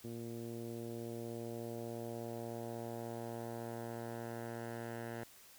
10% pulse tone with low-pass filter sweep, 116.54 Hz, A#2, in tune, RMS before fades -44 dBFS, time 0.04-5.24 s, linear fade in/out 5 ms, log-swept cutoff 330 to 1800 Hz, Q 1.3, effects white hiss -60 dBFS RMS until 5.58 s

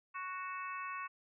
harmonic tone with a mistuned harmonic, 370 Hz, F#4, in tune, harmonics 3 / 4 / 5 / 6 / 7, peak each -41 / -48 / -50 / -51 / -48 dBFS, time 0.14-1.08 s, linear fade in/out 20 ms, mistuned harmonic 7, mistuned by +19 cents, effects none

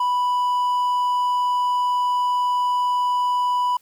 triangle tone, 987.8 Hz, B5, in tune, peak -16 dBFS, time 0-3.77 s, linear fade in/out 5 ms, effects white hiss -59 dBFS RMS until 3.81 s

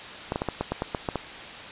clicks, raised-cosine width 1 ms, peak -12 dBFS, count 10, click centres 0.321 / 0.359 / 0.419 / 0.487 / 0.61 / 0.72 / 0.821 / 0.948 / 1.088 / 1.157 s, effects white hiss -39 dBFS RMS until 1.71 s + resampled to 8000 Hz

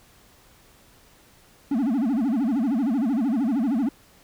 triangle tone with vibrato, 250.1 Hz, B3, 22 cents sharp, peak -18 dBFS, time 1.71-3.89 s, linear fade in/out 5 ms, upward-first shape sine, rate 13 Hz, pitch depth 270 cents each way, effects pink hiss -55 dBFS RMS until 4.23 s

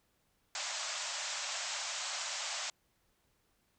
white band-pass noise, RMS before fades -39 dBFS, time 0.55-2.7 s, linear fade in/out 2 ms, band 560 to 7800 Hz, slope 96 dB/octave, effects pink hiss -75 dBFS RMS until 3.78 s

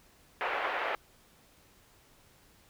pink band-pass noise, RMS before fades -33 dBFS, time 0.41-0.95 s, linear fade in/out 0 ms, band 500 to 2500 Hz, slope 24 dB/octave, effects pink hiss -62 dBFS RMS until 2.69 s

